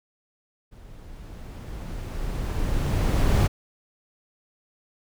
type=noise with level ramp; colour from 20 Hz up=brown; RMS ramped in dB=-46 to -17 dBFS; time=0.71-3.48 s; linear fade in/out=20 ms; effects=none